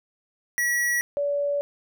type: tone pair in turn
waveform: square / sine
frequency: 1928 / 573.2 Hz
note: B6 / D5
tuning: -42 / -42 cents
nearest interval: octave + major sixth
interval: 2100 cents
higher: first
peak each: -22 dBFS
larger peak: neither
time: 0.58-1.01 / 1.17-1.61 s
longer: second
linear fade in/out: 0 ms
effects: none